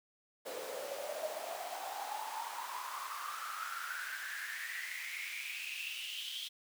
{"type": "noise with high-pass filter sweep", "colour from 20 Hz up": "pink", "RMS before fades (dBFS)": -42, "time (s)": [0.45, 6.49], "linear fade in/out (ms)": 20, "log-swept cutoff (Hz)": [480, 3300], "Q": 9, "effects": []}